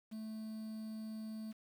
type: tone with quantisation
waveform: triangle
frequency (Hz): 218.8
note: A3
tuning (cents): -9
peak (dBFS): -40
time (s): 0.11-1.53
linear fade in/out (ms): 20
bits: 10
effects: none